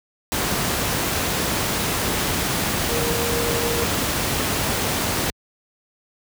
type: tone in noise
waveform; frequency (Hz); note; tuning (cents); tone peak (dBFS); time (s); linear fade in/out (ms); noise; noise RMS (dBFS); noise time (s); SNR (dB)
sine; 470; A#4; +14; -25; 2.89-3.84; 0; pink; -22; 0.32-5.3; -6
effects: high-pass 60 Hz 12 dB/octave